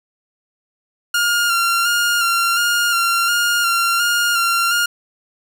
sawtooth tone with vibrato, 1396.9 Hz, F6, in tune, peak -11 dBFS, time 1.14-4.86 s, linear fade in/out 5 ms, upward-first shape square, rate 1.4 Hz, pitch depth 25 cents each way, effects none

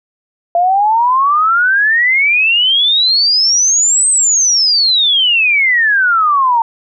sine exponential two-way sweep, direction up then down, 679 to 8372 to 899 Hz, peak -8 dBFS, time 0.55-6.62 s, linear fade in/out 2 ms, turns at 4.09 s, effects none

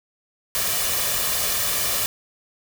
white noise with comb filter, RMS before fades -23 dBFS, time 0.55-2.06 s, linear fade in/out 0 ms, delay 1.7 ms, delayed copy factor +0.5, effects none

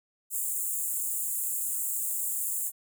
pink high-pass noise, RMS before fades -31 dBFS, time 0.3-2.72 s, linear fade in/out 50 ms, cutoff 7100 Hz, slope 96 dB/octave, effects none

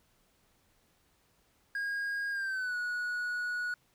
triangle tone with pitch glide, 1631 to 1461.5 Hz, G#6 to F#6, -32 to -22 cents, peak -30 dBFS, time 1.75-3.74 s, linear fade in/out 2 ms, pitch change -190 cents, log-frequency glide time 2.31-2.76 s, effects pink hiss -70 dBFS RMS until 3.94 s

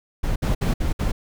brown noise bursts, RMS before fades -21 dBFS, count 5, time 0.23-1.12 s, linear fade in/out 10 ms, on 130 ms, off 60 ms, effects none

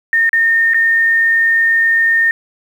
sine tone with dropouts, 1827 Hz, A#6, 35 cents flat, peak -9 dBFS, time 0.13-2.31 s, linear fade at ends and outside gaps 1 ms, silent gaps 0.293-0.331 / 0.736-0.744 s, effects 7-bit

